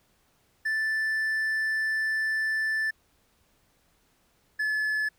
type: tone pair in turn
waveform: triangle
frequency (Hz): 1760 / 1722.8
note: A6 / A6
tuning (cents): 0 / -37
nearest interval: unison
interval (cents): 37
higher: first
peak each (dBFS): -23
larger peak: neither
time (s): 0.65-2.91 / 4.59-5.09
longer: first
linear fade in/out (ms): 10
effects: pink hiss -67 dBFS RMS until 5.18 s